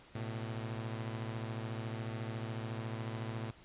sawtooth beating tone pair, 111.5 / 125.5 Hz, A2 / B2, +23 / +28 cents, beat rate 14 Hz, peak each -35 / -40 dBFS, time 0.15-3.51 s, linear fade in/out 5 ms, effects pink hiss -59 dBFS RMS until 3.64 s + resampled to 8000 Hz

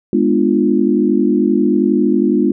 sine chord, G# diminished seventh, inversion none, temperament equal with one note detuned, 207.7 / 246.9 / 299.5 / 349.2 Hz, G#3 / B3 / D4 / F4, 0 / 0 / +34 / 0 cents, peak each -16 dBFS, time 0.13-2.52 s, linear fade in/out 2 ms, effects none

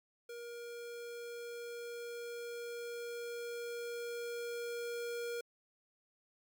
square tone with level ramp, 473.5 Hz, A#4, 27 cents sharp, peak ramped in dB -45 to -38 dBFS, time 0.29-5.41 s, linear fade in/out 5 ms, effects MP3 96 kbps

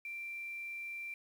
sine tone with quantisation, 2357 Hz, D7, 6 cents sharp, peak -40 dBFS, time 0.05-1.14 s, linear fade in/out 2 ms, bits 10, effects none

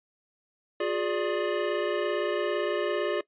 square chord, D diminished, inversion first, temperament equal with one note detuned, 357.6 / 415.3 / 587.3 Hz, F4 / Ab4 / D5, +41 / 0 / 0 cents, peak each -31 dBFS, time 0.8-3.21 s, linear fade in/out 5 ms, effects noise-tail reverb RT60 0.1 s tail -20 dB re dry + resampled to 8000 Hz

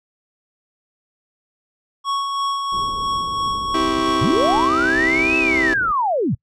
square tone with tremolo, 1108.7 Hz, C#6, in tune, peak -19 dBFS, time 2.04-4.69 s, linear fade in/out 50 ms, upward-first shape sine, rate 3 Hz, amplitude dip 35%
pink low-pass noise, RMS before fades -35 dBFS, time 2.72-5.92 s, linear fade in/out 10 ms, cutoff 530 Hz, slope 48 dB/octave
40% pulse chord, C major, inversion none, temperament just, 261.6 / 327 / 392.4 Hz, C4 / E4 / G4, 0 / -14 / +2 cents, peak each -26 / -20 / -25 dBFS, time 3.74-5.74 s, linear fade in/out 5 ms
sine linear two-way sweep, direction up then down, 82.41 to 2637 to 82.41 Hz, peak -16 dBFS, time 4.21-6.35 s, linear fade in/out 10 ms, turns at 5.37 s
effects noise-tail reverb RT60 0.1 s tail -24 dB re dry + low-pass 6000 Hz 12 dB/octave

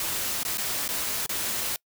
white noise with dropouts, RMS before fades -29 dBFS, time 0-1.76 s, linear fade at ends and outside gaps 1 ms, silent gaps 0.432-0.45 / 0.573-0.581 / 0.879-0.889 / 1.262-1.293 s, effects noise-tail reverb RT60 0.1 s tail -25 dB re dry

